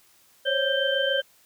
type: tone cluster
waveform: sine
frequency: 533 / 560 / 1576 / 3108 Hz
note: C5 / C#5 / G6 / G7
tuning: +32 / +18 / +9 / -16 cents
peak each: -27 dBFS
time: 0.45-1.22 s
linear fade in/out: 20 ms
effects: white hiss -59 dBFS RMS until 1.45 s